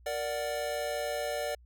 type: chord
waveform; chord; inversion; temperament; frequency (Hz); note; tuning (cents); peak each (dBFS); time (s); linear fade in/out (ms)
square; Bb augmented; none; equal; 466.2 / 587.3 / 740; Bb4 / D5 / F#5; 0 / 0 / 0; -39 / -34 / -39; 0.06-1.55; 5
effects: added 60 Hz sine -54 dBFS peak until 1.65 s